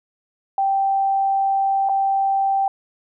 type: tone with dropouts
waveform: sine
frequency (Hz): 782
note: G5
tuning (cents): -4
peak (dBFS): -16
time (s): 0.58-2.68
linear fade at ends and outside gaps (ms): 2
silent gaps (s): 1.889-1.894
effects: none